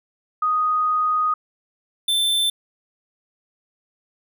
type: tone pair in turn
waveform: sine / square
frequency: 1244.5 / 3544 Hz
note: D#6 / A7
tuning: 0 / +12 cents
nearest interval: octave + tritone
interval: 1812 cents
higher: second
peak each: -17 / -18 dBFS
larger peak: first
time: 0.42-1.34 / 2.08-2.5 s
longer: first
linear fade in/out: 5 ms
effects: none